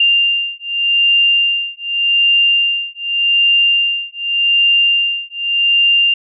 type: beating tone pair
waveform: sine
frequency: 2792 / 2792.85 Hz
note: F7 / F7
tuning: -1 / -1 cents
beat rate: 0.85 Hz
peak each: -14 dBFS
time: 0-6.14 s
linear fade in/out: 5 ms
effects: none